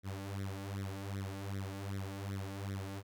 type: tone with flanger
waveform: sawtooth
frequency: 98 Hz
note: G2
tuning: in tune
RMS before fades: -41 dBFS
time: 0.03-3.03 s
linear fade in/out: 50 ms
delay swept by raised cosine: 0.52 to 3.62 ms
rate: 2.6 Hz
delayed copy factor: +0.95
effects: none